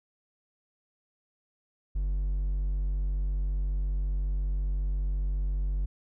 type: tone with hard clipping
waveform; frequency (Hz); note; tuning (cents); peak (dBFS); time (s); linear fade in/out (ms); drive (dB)
triangle; 47.29; F#1; +39; -27; 1.95-5.86; 10; 6
effects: none